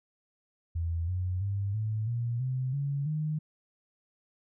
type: tone with pitch steps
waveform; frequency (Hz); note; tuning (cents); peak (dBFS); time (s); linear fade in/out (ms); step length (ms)
sine; 83.7 / 91.28 / 99.54 / 108.55 / 118.37 / 129.08 / 140.77 / 153.51; E2 / F#2 / G2 / A2 / A#2 / C3 / C#3 / D#3; +27 / -23 / +27 / -23 / +27 / -23 / +27 / -23; -28; 0.75-3.39; 10; 330
effects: none